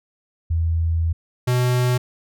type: tone pair in turn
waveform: sine / square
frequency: 82.4 / 124.48 Hz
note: E2 / B2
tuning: 0 / +14 cents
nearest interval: perfect fifth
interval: 714 cents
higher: second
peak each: -17 dBFS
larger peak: neither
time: 0.5-1.13 / 1.47-1.98 s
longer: first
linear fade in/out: 10 ms
effects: none